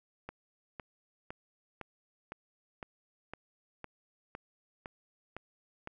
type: click train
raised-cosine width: 0.5 ms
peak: -26 dBFS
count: 12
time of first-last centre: 0.29-5.874 s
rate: 1.97 Hz
effects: none